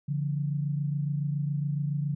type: tone pair together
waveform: sine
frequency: 143.6 / 170.77 Hz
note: D3 / F3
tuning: -39 / -39 cents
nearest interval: minor third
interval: 300 cents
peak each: -27 / -34 dBFS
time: 0.08-2.15 s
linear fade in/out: 10 ms
effects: none